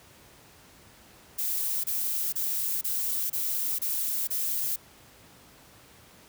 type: noise bursts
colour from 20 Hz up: violet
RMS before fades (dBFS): -29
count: 7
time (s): 1.38-4.762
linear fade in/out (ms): 10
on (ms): 460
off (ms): 27
effects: pink hiss -54 dBFS RMS until 6.28 s + high-pass 60 Hz 12 dB/octave